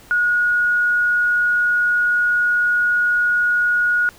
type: tone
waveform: sine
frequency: 1448 Hz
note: F#6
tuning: 38 cents flat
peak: -14 dBFS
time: 0.11-4.09 s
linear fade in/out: 0 ms
effects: pink hiss -46 dBFS RMS until 4.18 s